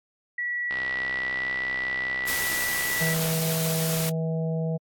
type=tone with pitch glide; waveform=sine; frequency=1940 to 1960.3 Hz; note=B6 to B6; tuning=-31 to -13 cents; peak=-26 dBFS; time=0.38-3.14 s; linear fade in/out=5 ms; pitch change=+18 cents; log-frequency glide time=0.66-1.54 s
type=click train; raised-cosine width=0.3 ms; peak=-19 dBFS; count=169; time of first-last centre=0.71-3.303 s; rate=64.8 Hz
type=noise; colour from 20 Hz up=white; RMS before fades=-30 dBFS; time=2.27-4.1 s; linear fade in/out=10 ms
type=harmonic tone; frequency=161.7 Hz; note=E3; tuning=33 cents flat; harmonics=1 / 3 / 4 / 5; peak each=-25 / -33 / -35 / -47 dBFS; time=3-4.78 s; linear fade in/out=20 ms
effects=AAC 64 kbps